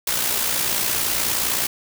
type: noise with amplitude modulation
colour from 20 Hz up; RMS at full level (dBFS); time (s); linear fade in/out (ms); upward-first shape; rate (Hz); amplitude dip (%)
white; -20; 0.07-1.67; 5; sine; 59.5; 45
effects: none